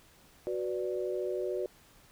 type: chord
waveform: sine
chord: B minor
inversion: second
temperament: equal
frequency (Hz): 370 / 493.9 / 587.3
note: F#4 / B4 / D5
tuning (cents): 0 / 0 / 0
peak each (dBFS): -33 / -37 / -37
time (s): 0.47-1.66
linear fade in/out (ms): 0
effects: pink hiss -60 dBFS RMS until 2.11 s